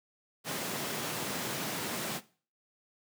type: high-pass noise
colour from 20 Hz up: pink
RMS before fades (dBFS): -36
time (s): 0.44-2.21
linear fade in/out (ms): 50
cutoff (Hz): 140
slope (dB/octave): 24
effects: noise-tail reverb RT60 0.4 s tail -18 dB re dry